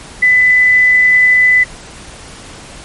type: tone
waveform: sine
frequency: 2000 Hz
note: B6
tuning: 21 cents sharp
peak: -5 dBFS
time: 0.22-1.64 s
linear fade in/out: 10 ms
effects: pink hiss -33 dBFS RMS until 2.84 s + MP3 48 kbps